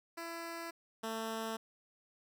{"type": "tone pair in turn", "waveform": "10% pulse", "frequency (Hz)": [334.7, 223.4], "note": ["E4", "A3"], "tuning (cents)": [26, 27], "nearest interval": "perfect fifth", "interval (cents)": 699, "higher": "first", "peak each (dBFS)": [-33, -29], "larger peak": "second", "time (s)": [[0.17, 0.71], [1.03, 1.57]], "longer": "neither", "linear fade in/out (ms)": 10, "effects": []}